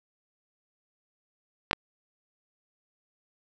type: clicks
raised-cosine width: 0.3 ms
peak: -6 dBFS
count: 2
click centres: 1.711 / 1.731 s
effects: none